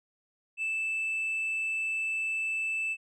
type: tone with tanh clipping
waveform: sine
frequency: 2637 Hz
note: E7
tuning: in tune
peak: -29 dBFS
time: 0.57-2.97 s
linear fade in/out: 50 ms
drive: 1 dB
effects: none